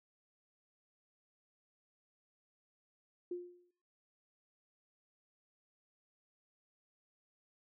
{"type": "tone with exponential decay", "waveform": "sine", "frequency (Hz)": 354, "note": "F4", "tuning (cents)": 23, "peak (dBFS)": -35, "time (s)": [3.31, 3.71], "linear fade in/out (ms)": 5, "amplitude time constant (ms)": 86, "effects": ["noise-tail reverb RT60 0.7 s tail -24 dB re dry"]}